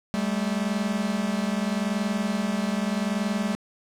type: tone pair together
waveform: 45% pulse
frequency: 196 / 216.8 Hz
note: G3 / A3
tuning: 0 / -25 cents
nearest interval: major second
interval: 175 cents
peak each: -27 dBFS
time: 0.14-3.55 s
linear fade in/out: 0 ms
effects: low-pass 9000 Hz 12 dB/octave + 8-bit